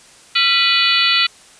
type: harmonic tone with a mistuned harmonic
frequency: 493.4 Hz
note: B4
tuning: 2 cents flat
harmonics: 3 / 4 / 5 / 6 / 7 / 8 / 9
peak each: -21 / -21 / -18 / -19 / -21 / -19 / -20 dBFS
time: 0.35-1.27 s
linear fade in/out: 10 ms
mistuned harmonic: 3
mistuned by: -140 cents
effects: white hiss -45 dBFS RMS until 1.59 s + resampled to 22050 Hz